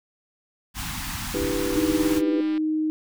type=band-stop noise; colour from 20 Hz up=pink; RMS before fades=-31 dBFS; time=0.74-2.22 s; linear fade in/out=50 ms; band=280 to 790 Hz; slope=48 dB/octave
type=chord; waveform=sine; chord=E minor seventh; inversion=third; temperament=equal; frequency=293.7 / 329.6 / 392 / 493.9 Hz; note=D4 / E4 / G4 / B4; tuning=0 / 0 / 0 / 0 cents; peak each=-29 dBFS; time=1.34-2.41 s; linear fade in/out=5 ms
type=tone; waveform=sine; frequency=311.1 Hz; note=D#4; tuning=in tune; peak=-21 dBFS; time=1.76-2.9 s; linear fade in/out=0 ms
type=click train; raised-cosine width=0.3 ms; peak=-25 dBFS; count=118; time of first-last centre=1.99-2.578 s; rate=199 Hz
effects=none